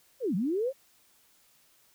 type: linear two-way sweep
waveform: sine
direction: down then up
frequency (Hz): 560 to 165.7 to 560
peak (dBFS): -26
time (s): 0.2-0.73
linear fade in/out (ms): 50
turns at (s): 0.35
effects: white hiss -64 dBFS RMS until 1.94 s